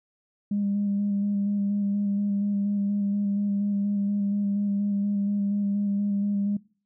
sine tone with vibrato, 202.2 Hz, G#3, 46 cents flat, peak -22 dBFS, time 0.51-6.57 s, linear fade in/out 5 ms, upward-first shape square, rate 4.2 Hz, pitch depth 16 cents each way, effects noise-tail reverb RT60 0.4 s tail -22 dB re dry + tanh soft clip ceiling -18 dBFS

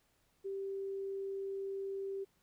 sine tone, 390.9 Hz, G4, 5 cents flat, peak -37 dBFS, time 0.44-2.25 s, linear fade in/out 20 ms, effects pink hiss -74 dBFS RMS until 2.42 s

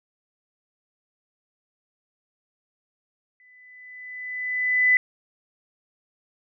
sine tone with exponential growth, 2000 Hz, B6, 21 cents sharp, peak -13 dBFS, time 3.4-4.97 s, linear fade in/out 1 ms, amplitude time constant 340 ms, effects none

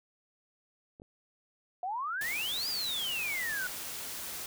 clicks, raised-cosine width 2 ms, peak -37 dBFS, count 2, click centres 0.999 / 1.019 s
sine exponential two-way sweep, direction up then down, 698 to 4978 to 1441 Hz, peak -32 dBFS, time 1.83-3.67 s, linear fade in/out 2 ms, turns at 2.68 s
white noise, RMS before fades -40 dBFS, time 2.21-4.46 s, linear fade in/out 2 ms
effects none

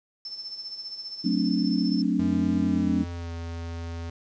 sine tone with tremolo, 5300 Hz, E8, 9 cents sharp, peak -32 dBFS, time 0.25-2.02 s, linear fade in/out 2 ms, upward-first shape sine, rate 15 Hz, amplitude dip 60%
sine chord, D dominant seventh, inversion first, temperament just, 183.54 / 220.2 / 264.3 / 293.7 Hz, F#3 / A3 / C4 / D4, -14 / +2 / +18 / 0 cents, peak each -27 dBFS, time 1.24-3.04 s, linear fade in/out 10 ms
square tone with pitch glide, 92.6 to 83.94 Hz, F#2 to E2, +2 to +32 cents, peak -33 dBFS, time 2.19-4.1 s, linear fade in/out 5 ms, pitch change -170 cents, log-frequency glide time 2.6-3.31 s
effects resampled to 16000 Hz + 9-bit

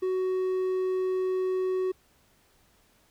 triangle tone, 372.5 Hz, F#4, 12 cents sharp, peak -23 dBFS, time 0.02-1.92 s, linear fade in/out 10 ms, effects pink hiss -64 dBFS RMS until 3.1 s

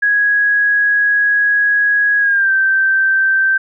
sine tone with pitch glide, 1661.2 to 1558.9 Hz, G#6 to G6, 0 to -10 cents, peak -10 dBFS, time 0.02-3.58 s, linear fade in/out 10 ms, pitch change -110 cents, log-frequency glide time 2.19-2.52 s, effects none

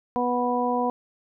harmonic tone, 245.7 Hz, B3, 9 cents flat, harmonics 1 / 2 / 3 / 4, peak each -27 / -27 / -27 / -27 dBFS, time 0.16-0.9 s, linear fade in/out 0 ms, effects none

